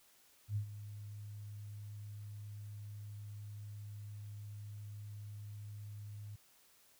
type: tone with ADSR envelope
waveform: sine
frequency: 103.83 Hz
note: G#2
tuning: in tune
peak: -32 dBFS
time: 0.48-6.36 s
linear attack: 81 ms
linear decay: 93 ms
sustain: -13 dB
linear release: 7 ms
effects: white hiss -67 dBFS RMS until 6.99 s